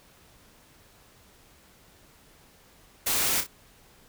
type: noise with echo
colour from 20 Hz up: white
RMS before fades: -26 dBFS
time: 3.06-3.41 s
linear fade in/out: 10 ms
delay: 30 ms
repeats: 2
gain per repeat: -8 dB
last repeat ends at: 3.47 s
effects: pink hiss -57 dBFS RMS until 4.08 s